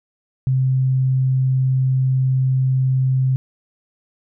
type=tone; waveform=sine; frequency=130.81 Hz; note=C3; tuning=in tune; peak=-14 dBFS; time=0.47-3.36 s; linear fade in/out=0 ms; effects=none